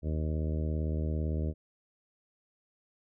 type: harmonic tone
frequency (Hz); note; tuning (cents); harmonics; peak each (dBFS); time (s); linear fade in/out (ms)
77.78; D#2; 0; 1 / 2 / 3 / 4 / 5 / 6 / 7 / 8; -30 / -36 / -40 / -42 / -44 / -46 / -47 / -48; 0.02-1.54; 50
effects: none